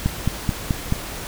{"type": "click train", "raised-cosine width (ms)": 5, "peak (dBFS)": -6, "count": 5, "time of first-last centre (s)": [0.06, 0.924], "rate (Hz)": 4.63, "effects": ["added 50 Hz sine -41 dBFS peak until 1.27 s", "pink hiss -32 dBFS RMS until 1.27 s"]}